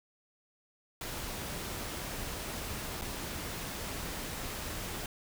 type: noise with dropouts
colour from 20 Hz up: pink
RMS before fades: -39 dBFS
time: 1.01-5.06 s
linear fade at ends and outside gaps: 2 ms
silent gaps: 3.013-3.019 s
effects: none